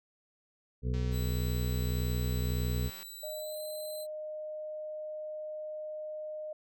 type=harmonic tone; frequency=61.74 Hz; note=B1; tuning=in tune; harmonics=1 / 2 / 3 / 4 / 6 / 7 / 8; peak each=-31 / -33 / -41 / -42 / -53 / -43 / -51 dBFS; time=0.82-2.91 s; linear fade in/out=50 ms
type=click train; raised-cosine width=0.2 ms; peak=-33 dBFS; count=400; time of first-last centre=0.94-3.029 s; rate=191 Hz
type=tone with pitch glide; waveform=10% pulse; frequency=3951 to 4060 Hz; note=B7 to B7; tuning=0 to +47 cents; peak=-37 dBFS; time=1.11-4.07 s; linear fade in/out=50 ms; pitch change=+47 cents; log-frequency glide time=3.3-3.6 s
type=tone; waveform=sine; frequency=614 Hz; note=D#5; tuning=23 cents flat; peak=-37 dBFS; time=3.23-6.53 s; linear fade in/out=5 ms
effects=none